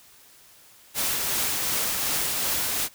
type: noise with tremolo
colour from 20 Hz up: white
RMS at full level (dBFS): -25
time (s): 0.94-2.89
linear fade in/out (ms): 50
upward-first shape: triangle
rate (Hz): 2.7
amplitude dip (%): 25
effects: white hiss -53 dBFS RMS until 2.94 s